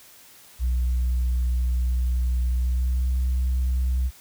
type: tone with pitch glide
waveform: sine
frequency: 61.6 to 63.55 Hz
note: B1 to C2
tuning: -4 to -50 cents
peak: -18 dBFS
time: 0.59-4.11 s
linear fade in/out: 50 ms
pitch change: +54 cents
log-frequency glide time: 2.52-3.09 s
effects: tanh soft clip ceiling -18 dBFS + white hiss -50 dBFS RMS until 4.2 s